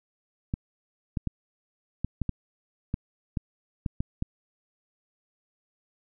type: clicks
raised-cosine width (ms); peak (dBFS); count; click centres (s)
5; -15; 11; 0.539 / 1.172 / 1.273 / 2.046 / 2.217 / 2.293 / 2.941 / 3.372 / 3.862 / 4.005 / 4.224
effects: none